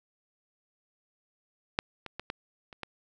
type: clicks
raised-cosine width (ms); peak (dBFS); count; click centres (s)
0.3; -9 / -23 / -20 / -17 / -30 / -20; 6; 1.789 / 2.063 / 2.196 / 2.301 / 2.728 / 2.833
effects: none